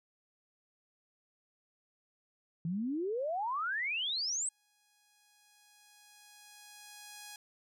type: exponential sweep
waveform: sine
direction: up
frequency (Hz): 158.3 to 8370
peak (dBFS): -32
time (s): 2.65-4.49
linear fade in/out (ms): 2
type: tone with exponential growth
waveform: 5% pulse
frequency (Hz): 831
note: G#5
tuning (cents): +1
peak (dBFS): -34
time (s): 3.17-7.36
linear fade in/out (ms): 2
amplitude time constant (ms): 910
effects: none

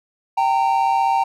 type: tone pair together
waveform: triangle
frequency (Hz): 781.3 / 917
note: G5 / A#5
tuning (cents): -6 / -29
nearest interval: minor third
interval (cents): 277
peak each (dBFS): -16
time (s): 0.37-1.24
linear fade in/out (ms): 10
effects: none

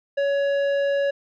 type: tone with tanh clipping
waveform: sine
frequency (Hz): 561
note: C#5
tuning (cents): +21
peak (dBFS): -21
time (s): 0.17-1.11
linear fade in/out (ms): 10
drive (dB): 11
effects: none

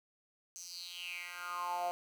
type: tone with high-pass filter sweep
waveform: 10% pulse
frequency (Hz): 176.5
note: F3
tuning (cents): +19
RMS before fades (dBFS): -41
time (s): 0.56-1.91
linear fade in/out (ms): 0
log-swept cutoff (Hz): 6400 to 640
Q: 6.3
effects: 10-bit

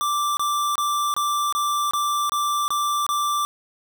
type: tone bursts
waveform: square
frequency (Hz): 1174.7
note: D6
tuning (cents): 0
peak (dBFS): -21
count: 9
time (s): 0.01-3.45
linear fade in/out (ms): 0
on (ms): 360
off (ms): 25
effects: none

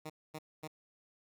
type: tone bursts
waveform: 10% pulse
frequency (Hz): 155.56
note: D#3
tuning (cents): 0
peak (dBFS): -33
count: 3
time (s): 0.05-0.677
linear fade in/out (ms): 10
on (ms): 49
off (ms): 240
effects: none

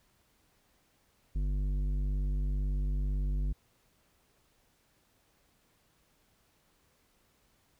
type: tone with tanh clipping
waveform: sine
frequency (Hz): 49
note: G1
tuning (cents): 0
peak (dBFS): -30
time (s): 1.35-3.53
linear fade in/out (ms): 10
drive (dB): 11
effects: pink hiss -70 dBFS RMS until 7.79 s

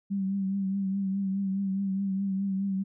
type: tone with vibrato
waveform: sine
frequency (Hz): 194.6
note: G3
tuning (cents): -12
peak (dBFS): -26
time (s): 0.1-2.84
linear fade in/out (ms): 20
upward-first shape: triangle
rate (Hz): 4.8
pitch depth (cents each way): 47
effects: none

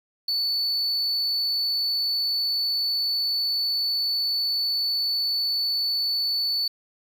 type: tone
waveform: triangle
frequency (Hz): 4472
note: C#8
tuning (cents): +14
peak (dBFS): -21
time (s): 0.28-6.68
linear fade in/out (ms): 5
effects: 8-bit

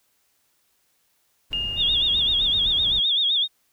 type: noise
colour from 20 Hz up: brown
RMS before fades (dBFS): -36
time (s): 1.5-3.01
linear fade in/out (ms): 20
type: tone with exponential decay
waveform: sine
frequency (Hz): 2831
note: F7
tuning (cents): +23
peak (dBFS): -22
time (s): 1.53-3.37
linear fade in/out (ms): 0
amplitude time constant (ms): 400
type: tone with vibrato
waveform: sine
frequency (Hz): 3488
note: A7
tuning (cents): -16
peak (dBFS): -18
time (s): 1.76-3.48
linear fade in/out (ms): 50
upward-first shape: sine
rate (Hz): 7.8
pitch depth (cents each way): 120
effects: white hiss -67 dBFS RMS until 3.72 s

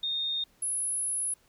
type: tone pair in turn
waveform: sine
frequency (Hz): 3676 / 10558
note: A#7 / E9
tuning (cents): -25 / +2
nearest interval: octave + tritone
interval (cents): 1827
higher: second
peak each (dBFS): -28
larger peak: neither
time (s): 0.03-0.44 / 0.62-1.34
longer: second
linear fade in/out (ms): 5
effects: pink hiss -65 dBFS RMS until 1.48 s

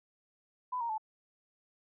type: tone with pitch steps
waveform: sine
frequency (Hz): 1000 / 933 / 870.6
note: B5 / A#5 / A5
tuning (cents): +21 / +1 / -19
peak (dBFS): -32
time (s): 0.72-0.981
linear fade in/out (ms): 10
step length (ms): 87
effects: none

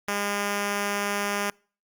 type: tone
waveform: 5% pulse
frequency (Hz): 203.2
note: G#3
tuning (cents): -38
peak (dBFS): -14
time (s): 0.08-1.5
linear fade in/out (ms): 2
effects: noise-tail reverb RT60 0.4 s tail -26 dB re dry + Opus 48 kbps

